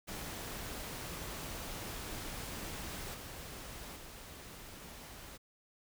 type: noise with level steps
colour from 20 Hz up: pink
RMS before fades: -43 / -47 / -50 dBFS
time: 0.07-5.38 s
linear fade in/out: 20 ms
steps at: 3.14 / 3.96 s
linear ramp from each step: 5 ms
effects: none